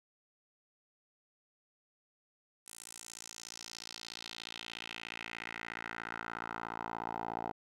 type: tone with band-pass filter sweep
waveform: 10% pulse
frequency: 56.9 Hz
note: A#1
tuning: 41 cents flat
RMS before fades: -44 dBFS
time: 2.66-7.52 s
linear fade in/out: 10 ms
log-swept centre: 9300 to 730 Hz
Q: 2.5
effects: none